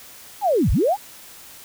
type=linear two-way sweep; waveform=sine; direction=down then up; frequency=880 to 30.87 to 880 Hz; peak=-15 dBFS; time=0.41-0.97 s; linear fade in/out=50 ms; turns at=0.71 s; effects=white hiss -43 dBFS RMS until 1.64 s